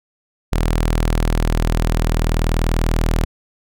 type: tone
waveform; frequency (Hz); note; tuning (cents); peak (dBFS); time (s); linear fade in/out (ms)
sawtooth; 40.3; E1; -38; -11; 0.52-3.25; 10
effects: none